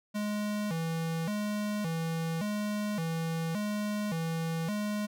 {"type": "tone with vibrato", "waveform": "square", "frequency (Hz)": 185, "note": "F#3", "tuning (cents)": 0, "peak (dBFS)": -31, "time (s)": [0.14, 5.07], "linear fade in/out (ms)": 20, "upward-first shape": "square", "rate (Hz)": 0.88, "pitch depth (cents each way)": 210, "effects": []}